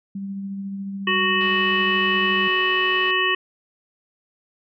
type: tone with tremolo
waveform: sine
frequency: 196.6 Hz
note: G3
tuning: 5 cents sharp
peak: -26 dBFS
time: 0.15-2.48 s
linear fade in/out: 5 ms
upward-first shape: sine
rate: 14 Hz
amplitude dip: 25%
type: harmonic tone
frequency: 371.1 Hz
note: F#4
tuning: 5 cents sharp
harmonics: 1 / 3 / 5 / 7 / 8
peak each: -26 / -24 / -22 / -25 / -24 dBFS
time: 1.07-3.35 s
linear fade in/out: 5 ms
type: click train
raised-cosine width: 0.3 ms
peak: -23 dBFS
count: 354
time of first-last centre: 1.41-3.107 s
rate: 208 Hz
effects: none